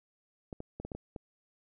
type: clicks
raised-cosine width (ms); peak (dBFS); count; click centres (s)
2; -27; 7; 0.528 / 0.604 / 0.8 / 0.85 / 0.918 / 0.95 / 1.162
effects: none